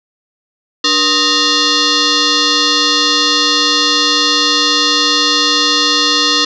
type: tone with frequency modulation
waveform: sine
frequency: 294.2 Hz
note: D4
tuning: 3 cents sharp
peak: -9 dBFS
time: 0.84-6.45 s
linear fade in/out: 5 ms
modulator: 774 Hz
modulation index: 6.4
effects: none